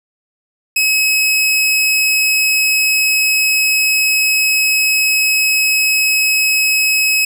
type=tone; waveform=sawtooth; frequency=2561 Hz; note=D#7; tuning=49 cents sharp; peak=-8 dBFS; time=0.76-7.25 s; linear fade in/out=5 ms; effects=none